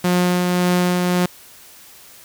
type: tone with tremolo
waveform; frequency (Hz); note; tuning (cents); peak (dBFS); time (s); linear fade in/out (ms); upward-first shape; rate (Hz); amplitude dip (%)
sawtooth; 178.9; F3; +42; -10; 0.04-1.26; 5; triangle; 1.8; 30
effects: white hiss -44 dBFS RMS until 2.24 s